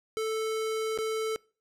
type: tone with dropouts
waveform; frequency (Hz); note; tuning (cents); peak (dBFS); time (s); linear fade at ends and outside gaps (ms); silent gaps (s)
square; 440; A4; 0; -29; 0.17-1.36; 0; 0.976-0.987
effects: noise-tail reverb RT60 0.4 s tail -25 dB re dry + low-pass 12000 Hz 12 dB/octave